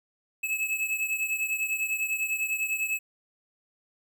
square beating tone pair, 2589 / 2599 Hz, E7 / E7, -32 / -25 cents, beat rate 10 Hz, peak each -29 / -33 dBFS, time 0.43-2.99 s, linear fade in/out 10 ms, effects none

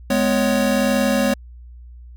square tone cluster, 209.1 / 250.7 / 555 Hz, G#3 / B3 / C#5, +12 / +26 / +2 cents, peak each -21 dBFS, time 0.1-1.34 s, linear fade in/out 5 ms, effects added 60 Hz sine -37 dBFS peak until 2.16 s

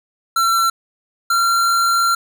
square tone pair in turn, 1352 / 1371.7 Hz, E6 / F6, +43 / -32 cents, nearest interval unison, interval 25 cents, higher second, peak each -14 dBFS, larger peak neither, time 0.36-0.7 / 1.3-2.15 s, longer second, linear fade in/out 5 ms, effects none

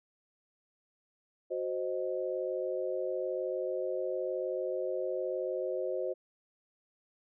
sine chord, C diminished, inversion second, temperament equal, 370 / 523.3 / 622.3 Hz, Gb4 / C5 / Eb5, 0 / 0 / 0 cents, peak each -36 / -34 / -38 dBFS, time 1.5-6.14 s, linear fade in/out 20 ms, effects none

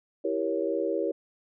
sine chord, E diminished seventh, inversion none, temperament equal with one note detuned, 329.6 / 392 / 470.5 / 554.4 Hz, E4 / G4 / Bb4 / Db5, 0 / 0 / +16 / 0 cents, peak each -31 dBFS, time 0.24-1.12 s, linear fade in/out 10 ms, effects none

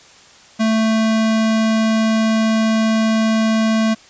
square tone, 221.2 Hz, A3, 9 cents sharp, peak -14 dBFS, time 0.59-3.95 s, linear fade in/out 20 ms, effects white hiss -45 dBFS RMS until 4.09 s + resampled to 16000 Hz

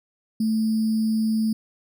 sine tone with sample-and-hold, 220 Hz, A3, in tune, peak -19 dBFS, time 0.4-1.53 s, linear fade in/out 5 ms, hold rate 4900 Hz, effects none

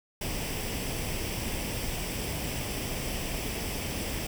pink noise with comb filter, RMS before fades -33 dBFS, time 0.21-4.27 s, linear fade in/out 5 ms, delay 0.37 ms, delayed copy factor +0.55, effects none

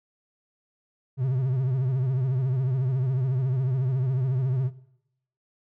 triangle tone with vibrato, 130 Hz, C3, 11 cents flat, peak -20 dBFS, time 1.17-4.71 s, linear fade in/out 50 ms, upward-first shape sine, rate 14 Hz, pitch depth 93 cents each way, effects noise-tail reverb RT60 0.8 s tail -18 dB re dry

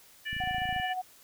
harmonic tone, 586 Hz, D5, 4 cents flat, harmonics 3 / 4 / 5, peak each -34 / -42 / -38 dBFS, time 0.25-0.94 s, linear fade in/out 20 ms
click train, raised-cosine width 5 ms, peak -29 dBFS, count 14, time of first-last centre 0.33-0.799 s, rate 27.7 Hz
sine tone with tremolo, 739 Hz, F#5, 2 cents flat, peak -29 dBFS, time 0.4-1.02 s, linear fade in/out 10 ms, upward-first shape sine, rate 14 Hz, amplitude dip 50%
effects white hiss -57 dBFS RMS until 1.23 s

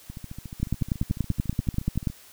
two click trains, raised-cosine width 5 ms, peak -11 / -24 dBFS, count 16 / 29, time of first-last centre 0.63-2.072 / 0.1-2.1 s, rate 10.4 / 14 Hz, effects white hiss -51 dBFS RMS until 2.32 s

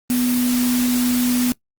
sine tone in noise, 246.9 Hz, B3, in tune, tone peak -16 dBFS, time 0.1-1.52 s, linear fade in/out 0 ms, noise white, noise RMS -26 dBFS, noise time 0.1-1.52 s, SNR +7 dB, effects noise-tail reverb RT60 0.1 s tail -22 dB re dry + Opus 24 kbps

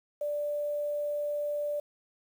sine tone with quantisation, 587.3 Hz, D5, in tune, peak -29 dBFS, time 0.21-1.8 s, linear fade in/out 5 ms, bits 9, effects none

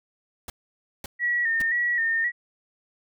pink noise bursts, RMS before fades -36 dBFS, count 3, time 0.48-1.62 s, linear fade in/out 2 ms, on 20 ms, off 540 ms
sine tone with vibrato, 1874 Hz, A#6, 9 cents sharp, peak -21 dBFS, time 1.19-2.32 s, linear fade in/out 50 ms, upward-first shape square, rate 1.9 Hz, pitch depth 48 cents each way
effects none

